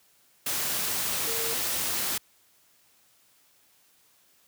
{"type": "tone in noise", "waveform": "sine", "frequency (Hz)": 457, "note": "A#4", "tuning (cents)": -34, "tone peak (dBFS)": -35, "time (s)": [1.27, 1.54], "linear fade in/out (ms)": 5, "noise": "white", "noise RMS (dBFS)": -29, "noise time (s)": [0.46, 2.18], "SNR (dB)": -9, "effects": ["white hiss -63 dBFS RMS until 4.47 s", "high-pass 60 Hz 12 dB/octave"]}